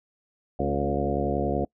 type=harmonic tone with a mistuned harmonic; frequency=70.7 Hz; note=C#2; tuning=35 cents sharp; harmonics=1 / 2 / 3 / 4 / 5 / 6 / 7 / 8 / 10; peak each=-32 / -32 / -32 / -32 / -32 / -32 / -32 / -32 / -32 dBFS; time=0.59-1.65 s; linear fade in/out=5 ms; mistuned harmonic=4; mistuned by=-32 cents; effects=noise-tail reverb RT60 0.1 s tail -25 dB re dry